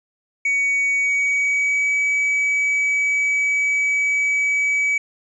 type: tone with pitch glide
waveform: triangle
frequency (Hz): 2250 to 2281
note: C#7 to C#7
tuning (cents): +25 to +49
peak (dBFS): -15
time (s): 0.45-4.98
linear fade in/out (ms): 5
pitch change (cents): +24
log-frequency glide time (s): 1-1.94
effects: resampled to 22050 Hz + 9-bit